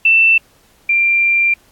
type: tone pair in turn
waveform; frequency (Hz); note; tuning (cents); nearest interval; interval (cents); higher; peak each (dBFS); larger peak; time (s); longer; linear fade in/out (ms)
sine; 2670 / 2374; E7 / D7; +22 / +18; major second; 204; first; -7 / -10; first; 0.05-0.38 / 0.89-1.54; second; 5
effects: pink hiss -52 dBFS RMS until 1.71 s + AAC 64 kbps